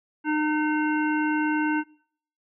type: harmonic tone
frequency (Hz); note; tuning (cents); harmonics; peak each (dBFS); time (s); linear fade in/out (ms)
304.8; D#4; -36; 1 / 3 / 5 / 7 / 9; -23 / -29 / -29 / -38 / -37; 0.24-1.84; 50
effects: noise-tail reverb RT60 0.6 s tail -23 dB re dry